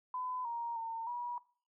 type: tone with pitch steps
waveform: sine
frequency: 1008 / 937 / 909 / 966 Hz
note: B5 / A#5 / A#5 / B5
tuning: +35 / +9 / -44 / -39 cents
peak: -36 dBFS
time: 0.14-1.38 s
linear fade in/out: 2 ms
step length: 310 ms
effects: noise-tail reverb RT60 0.4 s tail -19 dB re dry